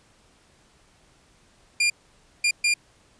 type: tone bursts at uneven times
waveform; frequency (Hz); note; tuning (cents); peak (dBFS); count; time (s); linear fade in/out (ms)
sawtooth; 2400; D7; +37; -15; 3; 1.8-1.9 / 2.44-2.51 / 2.64-2.74; 5
effects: pink hiss -59 dBFS RMS until 3.19 s + resampled to 22050 Hz